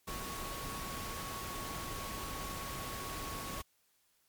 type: tone in noise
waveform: sine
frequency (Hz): 1108.7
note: C#6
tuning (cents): 0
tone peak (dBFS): -45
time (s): 0.07-3.62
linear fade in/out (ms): 10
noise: pink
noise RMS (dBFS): -42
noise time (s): 0.07-3.62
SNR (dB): -6
effects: white hiss -73 dBFS RMS until 4.28 s + MP3 96 kbps